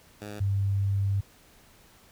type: tone pair in turn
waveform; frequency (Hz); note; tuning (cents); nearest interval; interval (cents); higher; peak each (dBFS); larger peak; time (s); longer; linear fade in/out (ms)
10% pulse / sine; 104.1 / 98.86; G#2 / G2; +5 / +15; minor second; 90; first; -29 / -23; second; 0.21-0.4 / 0.4-1.21; second; 10
effects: pink hiss -57 dBFS RMS until 2.11 s

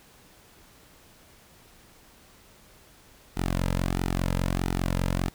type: tone with flanger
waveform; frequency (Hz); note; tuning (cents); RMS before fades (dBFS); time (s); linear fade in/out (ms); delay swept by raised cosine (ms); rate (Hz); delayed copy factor
sawtooth; 45; F#1; -47; -27; 3.36-5.3; 20; 1.8 to 2.73; 1.5; -0.7
effects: pink hiss -55 dBFS RMS until 5.34 s

